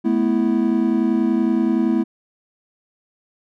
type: chord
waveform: triangle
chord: A suspended second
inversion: none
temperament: equal with one note detuned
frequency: 216.3 / 246.9 / 329.6 Hz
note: A3 / B3 / E4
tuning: -29 / 0 / 0 cents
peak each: -18 dBFS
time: 0.04-2.04 s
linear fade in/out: 20 ms
effects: none